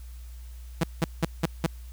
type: tone bursts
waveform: sawtooth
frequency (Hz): 164.81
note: E3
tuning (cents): 0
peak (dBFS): -17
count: 5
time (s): 0.81-1.665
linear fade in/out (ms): 5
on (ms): 27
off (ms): 180
effects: added 60 Hz sine -39 dBFS peak until 1.92 s + white hiss -57 dBFS RMS until 1.92 s